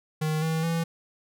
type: tone with pitch steps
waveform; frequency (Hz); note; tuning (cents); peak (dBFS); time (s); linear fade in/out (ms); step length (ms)
square; 155.56 / 160.67 / 165.96; D#3 / E3 / E3; 0 / -44 / +12; -25; 0.21-0.84; 10; 210
effects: none